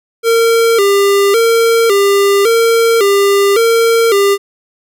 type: tone with vibrato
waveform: square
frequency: 428.1 Hz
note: A4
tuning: 47 cents flat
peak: -8 dBFS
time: 0.23-4.38 s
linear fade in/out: 50 ms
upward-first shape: square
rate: 0.9 Hz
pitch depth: 120 cents each way
effects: none